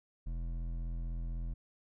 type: tone with hard clipping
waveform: triangle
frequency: 42 Hz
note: E1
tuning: 33 cents sharp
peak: -37 dBFS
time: 0.26-1.54 s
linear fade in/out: 10 ms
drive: 14 dB
effects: none